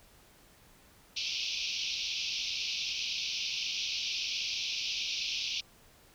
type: band-pass noise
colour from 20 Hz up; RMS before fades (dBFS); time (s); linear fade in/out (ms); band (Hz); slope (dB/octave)
pink; -35; 1.16-5.61; 10; 2400 to 5900; 96
effects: pink hiss -60 dBFS RMS until 6.14 s